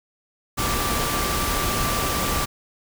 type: tone in noise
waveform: sine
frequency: 1171 Hz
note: D6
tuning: 5 cents flat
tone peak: -28 dBFS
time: 0.57-2.46 s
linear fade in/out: 20 ms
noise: pink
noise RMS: -24 dBFS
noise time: 0.57-2.46 s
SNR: -7 dB
effects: none